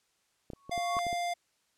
clicks, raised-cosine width 2 ms, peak -28 dBFS, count 7, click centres 0.502 / 0.534 / 0.695 / 0.778 / 0.968 / 1.067 / 1.129 s
sine tone with exponential growth, 1108.7 Hz, C#6, in tune, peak -28 dBFS, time 0.56-0.99 s, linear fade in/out 0 ms, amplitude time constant 92 ms
square tone, 698.5 Hz, F5, in tune, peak -31 dBFS, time 0.71-1.34 s, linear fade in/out 10 ms
effects white hiss -73 dBFS RMS until 1.77 s + low-pass 9000 Hz 12 dB/octave

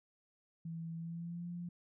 sine tone with pitch glide, 164.81 to 174.01 Hz, E3 to F3, 0 to -6 cents, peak -40 dBFS, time 0.65-1.69 s, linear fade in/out 5 ms, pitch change +94 cents, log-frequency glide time 0.96-1.48 s, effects none

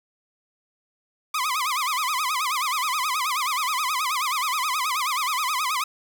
sawtooth tone with vibrato, 1125 Hz, C#6, 25 cents sharp, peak -19 dBFS, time 1.34-5.84 s, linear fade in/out 5 ms, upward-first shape sine, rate 9.4 Hz, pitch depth 220 cents each way, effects 8-bit

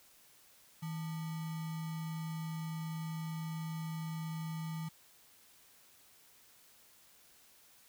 sine tone with sample-and-hold, 160.7 Hz, E3, 44 cents flat, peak -37 dBFS, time 0.82-4.89 s, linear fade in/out 10 ms, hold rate 1050 Hz, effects white hiss -63 dBFS RMS until 7.88 s

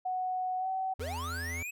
sine tone with pitch glide, 740 to 759 Hz, F#5 to F#5, 0 to +44 cents, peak -30 dBFS, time 0.05-0.94 s, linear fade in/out 10 ms, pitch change +44 cents, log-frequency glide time 0.58-0.68 s
square tone, 84.3 Hz, E2, 39 cents sharp, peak -38 dBFS, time 0.99-1.63 s, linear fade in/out 5 ms
square linear sweep, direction up, 404.2 to 2591 Hz, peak -37 dBFS, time 1-1.71 s, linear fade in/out 10 ms
effects none

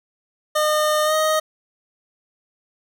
25% pulse tone with pitch glide, 609 to 624.3 Hz, D#5 to D#5, -37 to +6 cents, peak -13 dBFS, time 0.55-1.4 s, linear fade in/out 10 ms, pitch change +43 cents, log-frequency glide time 1.04-1.14 s, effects none

